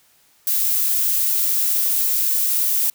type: noise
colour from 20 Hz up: violet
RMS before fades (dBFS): -19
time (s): 0.47-2.9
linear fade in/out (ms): 2
effects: white hiss -57 dBFS RMS until 2.94 s